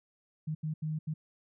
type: tone bursts at uneven times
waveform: sine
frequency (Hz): 155.3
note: D#3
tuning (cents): -3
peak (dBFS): -31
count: 4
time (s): 0.47-0.55 / 0.63-0.74 / 0.82-0.99 / 1.07-1.14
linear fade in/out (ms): 10
effects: none